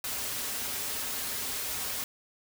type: noise with comb filter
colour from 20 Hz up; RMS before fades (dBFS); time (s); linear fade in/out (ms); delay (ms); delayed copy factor
white; -34; 0.04-2.04; 2; 5.9; -0.6
effects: none